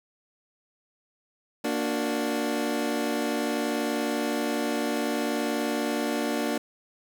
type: chord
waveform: 25% pulse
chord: Bb augmented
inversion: none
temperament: equal with one note detuned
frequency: 233.1 / 293.7 / 365.7 Hz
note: Bb3 / D4 / F#4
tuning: 0 / 0 / -20 cents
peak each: -26 / -25 / -30 dBFS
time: 1.64-6.58 s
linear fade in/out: 5 ms
effects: none